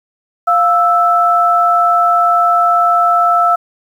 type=tone pair together; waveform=sine; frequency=698.7 / 1319 Hz; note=F5 / E6; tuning=+1 / +1 cents; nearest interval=major seventh; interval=1100 cents; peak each=-12 / -10 dBFS; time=0.47-3.56 s; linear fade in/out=10 ms; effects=7-bit